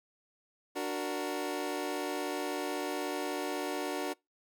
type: chord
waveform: 25% pulse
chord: D augmented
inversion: none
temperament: equal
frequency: 293.7 / 370 / 466.2 Hz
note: D4 / F#4 / A#4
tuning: 0 / 0 / 0 cents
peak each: -33 / -33 / -36 dBFS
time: 0.75-4.14 s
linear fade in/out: 20 ms
effects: noise-tail reverb RT60 0.2 s tail -25 dB re dry